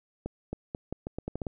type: accelerating click train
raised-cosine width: 2 ms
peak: -20 dBFS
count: 10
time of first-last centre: 0.26-1.468 s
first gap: 270 ms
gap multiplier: 0.81
effects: none